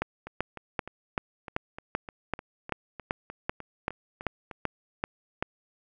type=two click trains; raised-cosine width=0.5 ms; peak=-24 / -12 dBFS; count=15 / 15; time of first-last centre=0.27-4.512 / 0.02-5.425 s; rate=3.3 / 2.59 Hz; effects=none